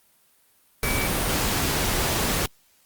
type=tone in noise; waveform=sine; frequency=2295 Hz; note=D7; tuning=40 cents flat; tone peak=-28 dBFS; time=0.83-1.07 s; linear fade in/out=2 ms; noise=pink; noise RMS=-24 dBFS; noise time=0.83-2.46 s; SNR=-7 dB; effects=white hiss -61 dBFS RMS until 2.85 s + Opus 32 kbps